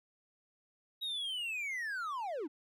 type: linear sweep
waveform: triangle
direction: down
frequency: 3846 to 261.6 Hz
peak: -34 dBFS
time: 1.01-2.48 s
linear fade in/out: 20 ms
effects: none